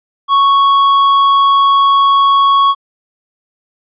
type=tone with hard clipping; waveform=sine; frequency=1108.7 Hz; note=C#6; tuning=in tune; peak=-8 dBFS; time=0.28-2.75 s; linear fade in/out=50 ms; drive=7 dB; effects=resampled to 8000 Hz

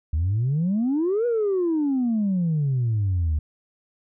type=exponential two-way sweep; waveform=sine; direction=up then down; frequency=73.42 to 489.3 to 73.42 Hz; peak=-18 dBFS; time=0.13-3.39 s; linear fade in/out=5 ms; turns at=1.26 s; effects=tanh soft clip ceiling -17 dBFS

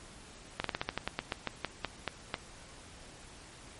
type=slowing click train; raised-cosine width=0.3 ms; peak=-15 dBFS; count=15; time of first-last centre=0.6-2.342 s; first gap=43 ms; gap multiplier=1.15; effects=pink hiss -52 dBFS RMS until 3.79 s + MP3 48 kbps

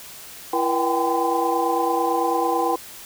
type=tone cluster; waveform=sine; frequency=336.5 / 479.8 / 770 / 799 / 1022 Hz; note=E4 / A#4 / G5 / G5 / C6; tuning=+36 / +50 / -31 / +33 / -41 cents; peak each=-25 dBFS; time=0.53-2.76 s; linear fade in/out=5 ms; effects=white hiss -40 dBFS RMS until 3.05 s

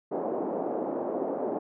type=band-pass noise; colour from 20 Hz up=pink; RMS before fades=-31 dBFS; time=0.11-1.59 s; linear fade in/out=10 ms; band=280 to 740 Hz; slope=24 dB/octave; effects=none

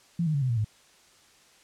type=tone with pitch steps; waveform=sine; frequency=170 / 154.99 / 141.31 / 128.84 / 117.46 / 107.09 Hz; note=F3 / D#3 / C#3 / C3 / A#2 / A2; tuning=-46 / -6 / +34 / -26 / +14 / -46 cents; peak=-23 dBFS; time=0.19-0.646 s; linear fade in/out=5 ms; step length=76 ms; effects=white hiss -58 dBFS RMS until 1.63 s + low-pass 8000 Hz 12 dB/octave

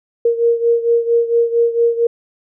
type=beating tone pair; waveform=sine; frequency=466.2 / 470.6 Hz; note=A#4 / A#4; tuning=0 / +16 cents; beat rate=4.4 Hz; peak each=-13 / -17 dBFS; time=0.25-2.07 s; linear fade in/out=5 ms; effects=none

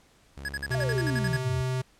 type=tone; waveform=sawtooth; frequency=69.3 Hz; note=C#2; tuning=in tune; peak=-35 dBFS; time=0.37-1.38 s; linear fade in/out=0 ms
type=tone bursts; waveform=square; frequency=1674 Hz; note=G#6; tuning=13 cents sharp; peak=-30 dBFS; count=11; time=0.45-1.366 s; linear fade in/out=2 ms; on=36 ms; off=52 ms
type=tone with pitch glide; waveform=square; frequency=127.9 to 128.86 Hz; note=C3 to C3; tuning=-39 to -26 cents; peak=-27 dBFS; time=0.7-1.82 s; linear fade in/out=10 ms; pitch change=+13 cents; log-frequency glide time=0.81-1.33 s
type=exponential sweep; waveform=sine; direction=down; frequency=704 to 75.5 Hz; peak=-30 dBFS; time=0.74-1.62 s; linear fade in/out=10 ms
effects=pink hiss -61 dBFS RMS until 1.99 s + low-pass 10000 Hz 12 dB/octave

